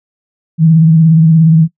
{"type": "tone with vibrato", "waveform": "sine", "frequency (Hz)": 161.3, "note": "E3", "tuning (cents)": -37, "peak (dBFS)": -3, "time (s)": [0.58, 1.68], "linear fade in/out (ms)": 50, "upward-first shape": "triangle", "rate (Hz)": 17, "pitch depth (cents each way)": 66, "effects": ["noise-tail reverb RT60 0.1 s tail -21 dB re dry"]}